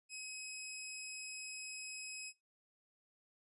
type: tone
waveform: 15% pulse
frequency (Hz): 2544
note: D#7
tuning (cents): +38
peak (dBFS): -37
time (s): 0.09-2.33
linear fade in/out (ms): 50
effects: noise-tail reverb RT60 0.2 s tail -18 dB re dry + resampled to 24000 Hz